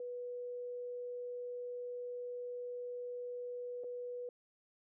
sine tone with dropouts, 490 Hz, B4, 14 cents flat, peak -40 dBFS, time 0-4.29 s, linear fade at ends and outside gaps 2 ms, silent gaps 3.837-3.842 s, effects none

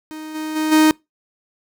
45% pulse tone with level steps, 311.1 Hz, D#4, in tune, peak -30 / -24 / -18 / -10 dBFS, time 0.11-0.91 s, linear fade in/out 0 ms, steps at 0.34 / 0.55 / 0.71 s, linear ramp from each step 20 ms, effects noise-tail reverb RT60 0.2 s tail -25 dB re dry

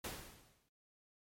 pink noise with exponential decay, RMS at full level -41 dBFS, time 0.04-0.69 s, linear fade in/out 5 ms, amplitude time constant 140 ms, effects MP3 64 kbps

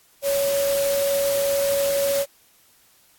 sine tone in noise, 560 Hz, C#5, 18 cents sharp, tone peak -19 dBFS, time 0.22-2.26 s, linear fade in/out 50 ms, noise white, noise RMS -29 dBFS, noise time 0.22-2.26 s, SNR +7 dB, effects white hiss -57 dBFS RMS until 3.18 s + AAC 64 kbps

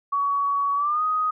sine tone with pitch glide, 1127 to 1250.5 Hz, C#6 to D#6, +28 to +8 cents, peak -20 dBFS, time 0.12-1.31 s, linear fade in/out 10 ms, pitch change +180 cents, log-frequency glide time 0.75-1.03 s, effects none

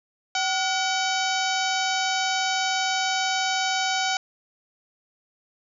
harmonic tone with a mistuned harmonic, 761 Hz, F#5, 48 cents sharp, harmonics 1 / 2 / 3 / 4 / 5 / 6 / 7 / 8 / 9, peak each -26 / -29 / -31 / -32 / -33 / -34 / -34 / -35 / -36 dBFS, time 0.35-4.17 s, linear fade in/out 2 ms, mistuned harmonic 2, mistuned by -85 cents, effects none

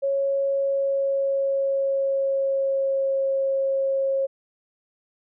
sine tone with pitch glide, 551 to 541.8 Hz, C#5 to C#5, -11 to -40 cents, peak -20 dBFS, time 0.02-4.27 s, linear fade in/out 20 ms, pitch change -29 cents, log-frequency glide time 0.5-3.23 s, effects none

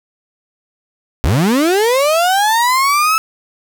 35% pulse linear sweep, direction up, 55 to 1316 Hz, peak -9 dBFS, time 1.24-3.18 s, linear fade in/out 0 ms, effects none

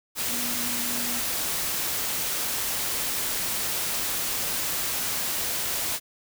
sine tone in noise, 241.4 Hz, B3, 39 cents flat, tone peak -36 dBFS, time 0.27-1.22 s, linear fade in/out 50 ms, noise white, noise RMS -28 dBFS, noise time 0.15-6 s, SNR -11 dB, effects none

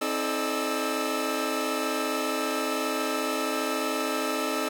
sawtooth tone cluster, 264.2 / 317.4 / 431 / 600 / 1314 Hz, C4 / D#4 / A4 / D5 / E6, +17 / +35 / -36 / +37 / -6 cents, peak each -29 dBFS, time 0.01-4.69 s, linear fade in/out 10 ms, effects none

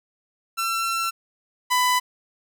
sawtooth tone pair in turn, 1349 / 998.1 Hz, E6 / B5, +40 / +18 cents, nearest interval perfect fourth, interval 522 cents, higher first, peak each -19 / -14 dBFS, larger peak second, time 0.57-1.11 / 1.7-2 s, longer first, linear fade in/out 20 ms, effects none

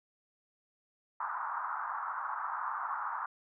pink band-pass noise, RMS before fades -37 dBFS, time 1.2-3.26 s, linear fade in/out 5 ms, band 890 to 1400 Hz, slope 48 dB/octave, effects none

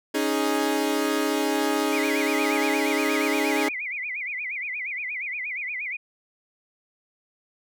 sawtooth chord, C# suspended second, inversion none, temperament equal, 277.2 / 311.1 / 415.3 Hz, C#4 / D#4 / G#4, 0 / 0 / 0 cents, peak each -23 / -22 / -23 dBFS, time 0.14-3.69 s, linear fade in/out 10 ms
sine tone with vibrato, 2217 Hz, C#7, in tune, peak -28 dBFS, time 1.92-5.97 s, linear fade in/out 10 ms, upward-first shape sine, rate 8.5 Hz, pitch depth 200 cents each way
effects none

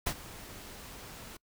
pink noise with ADSR envelope, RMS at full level -30 dBFS, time 0.06-1.37 s, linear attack 10 ms, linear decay 65 ms, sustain -17 dB, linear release 6 ms, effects noise-tail reverb RT60 0.1 s tail -26 dB re dry

